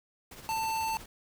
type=noise with tremolo; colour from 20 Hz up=pink; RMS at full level=-45 dBFS; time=0.31-1.06 s; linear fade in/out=5 ms; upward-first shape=triangle; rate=16 Hz; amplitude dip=60%
type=tone; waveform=square; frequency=890 Hz; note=A5; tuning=20 cents sharp; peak=-30 dBFS; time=0.49-0.97 s; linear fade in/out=0 ms
effects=none